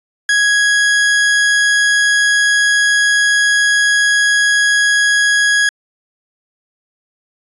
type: tone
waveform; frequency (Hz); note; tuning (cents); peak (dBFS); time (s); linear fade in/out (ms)
40% pulse; 1661.2; G#6; 0; -9; 0.29-5.69; 2
effects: resampled to 24000 Hz